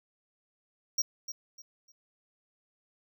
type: tone with echo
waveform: square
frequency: 5640 Hz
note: F8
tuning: 16 cents sharp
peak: -26 dBFS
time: 0.98-1.02 s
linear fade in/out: 5 ms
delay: 300 ms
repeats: 3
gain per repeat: -11 dB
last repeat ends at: 1.92 s
effects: none